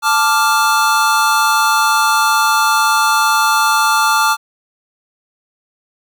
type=chord; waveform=square; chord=D minor; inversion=second; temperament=equal; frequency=880 / 1174.7 / 1396.9 Hz; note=A5 / D6 / F6; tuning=0 / 0 / 0 cents; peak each=-16 dBFS; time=0.02-4.37 s; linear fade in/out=50 ms; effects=none